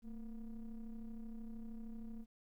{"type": "ring-modulated tone", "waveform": "triangle", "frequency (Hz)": 120.5, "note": "B2", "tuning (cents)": -42, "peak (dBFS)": -39, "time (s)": [0.02, 2.26], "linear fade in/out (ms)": 50, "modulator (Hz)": 104, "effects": ["13-bit"]}